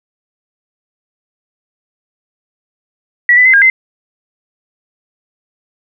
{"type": "tone with pitch steps", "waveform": "sine", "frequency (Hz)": [1938, 1995, 2057, 1618, 2066], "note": ["B6", "B6", "C7", "G#6", "C7"], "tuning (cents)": [-33, 17, -30, -46, -22], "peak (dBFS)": -4, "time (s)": [3.29, 3.7], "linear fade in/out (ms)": 2, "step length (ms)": 82, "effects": []}